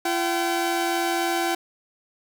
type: tone pair together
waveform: sawtooth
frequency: 340.8 / 765 Hz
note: F4 / G5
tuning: -42 / -42 cents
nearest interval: octave + major second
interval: 1400 cents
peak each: -21 dBFS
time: 0.05-1.55 s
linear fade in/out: 5 ms
effects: none